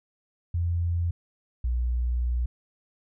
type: tone pair in turn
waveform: sine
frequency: 85.7 / 60.6 Hz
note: F2 / B1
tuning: -32 / -32 cents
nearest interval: tritone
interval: 600 cents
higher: first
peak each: -23 dBFS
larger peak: neither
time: 0.54-1.11 / 1.64-2.46 s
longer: second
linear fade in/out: 5 ms
effects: none